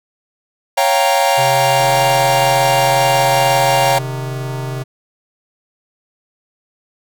45% pulse chord, G half-diminished seventh, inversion second, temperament equal, 554.4 / 698.5 / 784 / 932.3 Hz, Db5 / F5 / G5 / Bb5, 0 / 0 / 0 / 0 cents, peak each -17 dBFS, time 0.77-3.99 s, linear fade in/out 10 ms
square tone, 130.81 Hz, C3, in tune, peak -22 dBFS, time 1.37-4.84 s, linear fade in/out 20 ms
click train, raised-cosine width 1 ms, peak -18 dBFS, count 463, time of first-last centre 1.8-4.82 s, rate 153 Hz
effects none

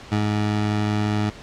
20% pulse tone with ADSR envelope, 105.2 Hz, G#2, 23 cents sharp, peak -13 dBFS, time 0.11-1.3 s, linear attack 20 ms, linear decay 79 ms, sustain -2 dB, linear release 4 ms, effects pink hiss -41 dBFS RMS until 1.42 s + low-pass 5000 Hz 12 dB/octave

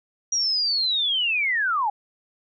sine linear sweep, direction down, 5770 to 784 Hz, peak -20 dBFS, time 0.32-1.9 s, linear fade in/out 5 ms, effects none

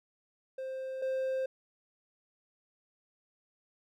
triangle tone pair in turn, 525 / 525 Hz, C5 / C5, +6 / +6 cents, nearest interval unison, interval 0 cents, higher neither, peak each -34 / -28 dBFS, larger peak second, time 0.58-1.02 / 1.02-1.46 s, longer neither, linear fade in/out 5 ms, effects none

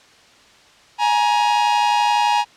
45% pulse tone pair together, 835 / 946.7 Hz, G#5 / A#5, +9 / +26 cents, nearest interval major second, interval 217 cents, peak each -17 / -18 dBFS, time 0.98-2.45 s, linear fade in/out 50 ms, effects white hiss -49 dBFS RMS until 2.56 s + low-pass 5000 Hz 12 dB/octave

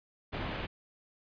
pink low-pass noise, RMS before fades -37 dBFS, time 0.32-0.67 s, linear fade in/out 20 ms, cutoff 3400 Hz, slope 24 dB/octave, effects resampled to 11025 Hz

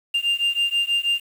sine beating tone pair, 2794 / 2800.2 Hz, F7 / F7, 0 / +4 cents, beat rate 6.2 Hz, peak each -20 dBFS, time 0.14-1.2 s, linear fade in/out 10 ms, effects tanh soft clip ceiling -16 dBFS + 7-bit

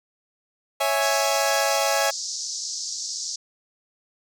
sawtooth chord, C# minor, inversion none, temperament equal, 554.4 / 659.3 / 830.6 Hz, C#5 / E5 / G#5, 0 / 0 / 0 cents, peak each -21 dBFS, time 0.8-2.11 s, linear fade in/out 10 ms
pink band-pass noise, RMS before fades -31 dBFS, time 1.02-3.36 s, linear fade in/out 5 ms, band 4700 to 6900 Hz, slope 48 dB/octave
effects none

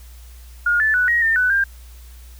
sine tone with pitch steps, 1427 / 1749 / 1481 / 1889 / 1807 / 1495 / 1595 Hz, F6 / A6 / F#6 / A#6 / A6 / F#6 / G6, +37 / -11 / +1 / +22 / +46 / +17 / +30 cents, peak -14 dBFS, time 0.66-1.64 s, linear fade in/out 5 ms, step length 140 ms, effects added 60 Hz sine -38 dBFS peak until 2.39 s + white hiss -50 dBFS RMS until 2.39 s

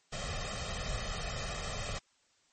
pink noise with comb filter, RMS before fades -37 dBFS, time 0.12-1.99 s, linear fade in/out 10 ms, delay 1.6 ms, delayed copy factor +0.85, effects white hiss -70 dBFS RMS until 2.52 s + MP3 32 kbps

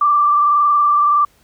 sine tone with frequency modulation, 1174.7 Hz, D6, in tune, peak -10 dBFS, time 0.01-1.25 s, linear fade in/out 5 ms, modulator 21.5 Hz, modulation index 0.95, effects pink hiss -55 dBFS RMS until 1.43 s

